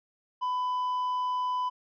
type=tone; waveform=triangle; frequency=1000 Hz; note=B5; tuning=21 cents sharp; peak=-25 dBFS; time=0.41-1.7 s; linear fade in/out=20 ms; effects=resampled to 11025 Hz